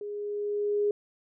sine tone with level ramp, 412.8 Hz, G#4, 10 cents flat, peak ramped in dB -34 to -22 dBFS, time 0.01-0.91 s, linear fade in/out 2 ms, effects none

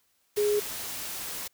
sine tone in noise, 415.3 Hz, G#4, in tune, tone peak -22 dBFS, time 0.37-0.6 s, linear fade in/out 10 ms, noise white, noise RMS -36 dBFS, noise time 0.36-1.48 s, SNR +11 dB, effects white hiss -70 dBFS RMS until 1.53 s

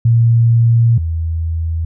sine tone pair in turn, 116.3 / 81.73 Hz, A#2 / E2, -4 / -14 cents, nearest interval tritone, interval 610 cents, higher first, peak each -7 / -15 dBFS, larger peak first, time 0.05-0.98 / 0.98-1.85 s, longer first, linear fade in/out 5 ms, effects none

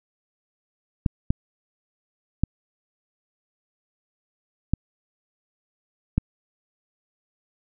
clicks, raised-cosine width 5 ms, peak -7 dBFS, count 5, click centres 1.062 / 1.305 / 2.436 / 4.736 / 6.18 s, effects none

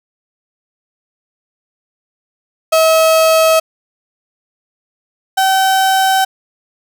35% pulse tone pair in turn, 643 / 766.9 Hz, E5 / G5, -43 / -38 cents, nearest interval minor third, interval 305 cents, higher second, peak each -6 / -8 dBFS, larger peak first, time 2.72-3.6 / 5.37-6.25 s, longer neither, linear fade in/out 10 ms, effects none

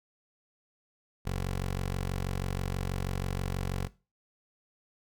15% pulse tone, 46.21 Hz, F#1, 1 cent flat, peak -24 dBFS, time 1.25-3.88 s, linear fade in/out 20 ms, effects noise-tail reverb RT60 0.3 s tail -18 dB re dry

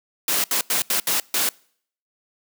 white noise bursts at uneven times, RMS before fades -21 dBFS, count 6, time 0.28-0.44 / 0.51-0.61 / 0.7-0.82 / 0.9-1 / 1.07-1.2 / 1.34-1.49 s, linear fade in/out 2 ms, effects noise-tail reverb RT60 0.6 s tail -26 dB re dry + high-pass 200 Hz 12 dB/octave

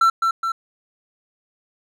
triangle tone with echo, 1344 Hz, E6, 33 cents sharp, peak -10 dBFS, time 0.01-0.1 s, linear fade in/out 5 ms, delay 210 ms, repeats 2, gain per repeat -4 dB, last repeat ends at 0.52 s, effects none

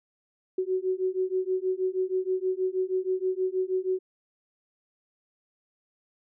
sine beating tone pair, 370 / 376.3 Hz, F#4 / F#4, 0 / +29 cents, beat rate 6.3 Hz, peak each -28 dBFS, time 0.58-3.99 s, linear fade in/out 5 ms, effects none

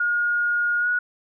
sine tone with pitch glide, 1431 to 1458.5 Hz, F6 to F#6, +42 to -25 cents, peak -19 dBFS, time 0-0.99 s, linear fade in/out 5 ms, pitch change +33 cents, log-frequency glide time 0.79-0.88 s, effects none

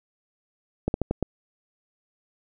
slowing click train, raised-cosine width 2 ms, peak -10 dBFS, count 5, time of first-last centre 0.88-1.227 s, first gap 61 ms, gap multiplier 1.24, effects none

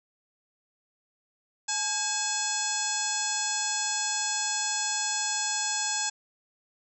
harmonic tone with a mistuned harmonic, 854 Hz, G#5, 48 cents sharp, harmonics 1 / 2 / 3 / 4 / 5 / 6 / 7 / 8 / 9, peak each -35 / -36 / -39 / -39 / -38 / -36 / -36 / -33 / -33 dBFS, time 1.68-6.1 s, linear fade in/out 10 ms, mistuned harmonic 2, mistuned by -92 cents, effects none

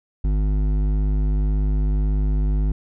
sine tone with hard clipping, 50.9 Hz, G#1, 34 cents flat, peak -19 dBFS, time 0.24-2.72 s, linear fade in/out 5 ms, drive 11 dB, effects none

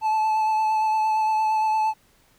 triangle tone with vibrato, 870 Hz, A5, 20 cents flat, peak -17 dBFS, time 0.01-1.94 s, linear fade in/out 50 ms, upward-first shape sine, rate 8.7 Hz, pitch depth 18 cents each way, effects pink hiss -60 dBFS RMS until 2.38 s

